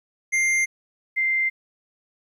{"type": "tone pair in turn", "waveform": ["square", "sine"], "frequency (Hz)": [2100, 2089], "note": ["C7", "C7"], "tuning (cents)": [6, -3], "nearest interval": "unison", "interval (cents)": 9, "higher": "first", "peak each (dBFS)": -19, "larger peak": "neither", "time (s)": [[0.32, 0.66], [1.16, 1.5]], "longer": "neither", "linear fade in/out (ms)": 20, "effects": ["low-pass 10000 Hz 12 dB/octave", "10-bit"]}